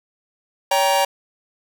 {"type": "chord", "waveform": "45% pulse", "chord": "G diminished", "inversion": "second", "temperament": "just", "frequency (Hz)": [564.5, 784, 940.8], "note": ["Db5", "G5", "Bb5"], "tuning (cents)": [31, 0, 16], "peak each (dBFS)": -20, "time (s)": [0.71, 1.05], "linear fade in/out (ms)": 5, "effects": []}